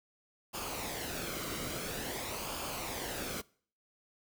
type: noise with flanger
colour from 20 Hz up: pink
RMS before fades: -39 dBFS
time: 0.53-3.42 s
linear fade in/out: 20 ms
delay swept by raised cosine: 0.51 to 1.17 ms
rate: 0.49 Hz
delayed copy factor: -0.55
effects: noise-tail reverb RT60 0.5 s tail -23 dB re dry